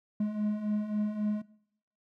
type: beating tone pair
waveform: triangle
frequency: 207.7 / 211.4 Hz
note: G#3 / G#3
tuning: 0 / +31 cents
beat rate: 3.7 Hz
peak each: -33 / -27 dBFS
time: 0.2-1.42 s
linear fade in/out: 5 ms
effects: noise-tail reverb RT60 0.7 s tail -20 dB re dry